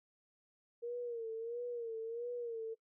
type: tone with vibrato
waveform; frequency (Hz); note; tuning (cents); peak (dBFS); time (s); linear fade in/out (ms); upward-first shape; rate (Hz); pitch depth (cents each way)
sine; 466.2; A#4; 0; -38; 0.82-2.75; 20; sine; 1.5; 75
effects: noise-tail reverb RT60 0.1 s tail -21 dB re dry